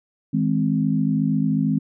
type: chord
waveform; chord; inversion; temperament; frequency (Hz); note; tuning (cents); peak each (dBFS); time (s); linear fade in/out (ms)
sine; Ab major; second; equal with one note detuned; 159.29 / 207.7 / 261.6; Eb3 / Ab3 / C4; +41 / 0 / 0; -22; 0.33-1.79; 10
effects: none